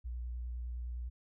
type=tone with vibrato; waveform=sine; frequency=60.3 Hz; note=B1; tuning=41 cents flat; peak=-37 dBFS; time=0.04-1.1 s; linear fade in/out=20 ms; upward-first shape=sine; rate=9.8 Hz; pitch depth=22 cents each way; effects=none